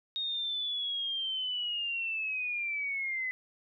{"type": "linear sweep", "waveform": "sine", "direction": "down", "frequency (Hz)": [3729, 2009], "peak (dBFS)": -31, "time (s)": [0.16, 3.31], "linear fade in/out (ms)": 0, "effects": []}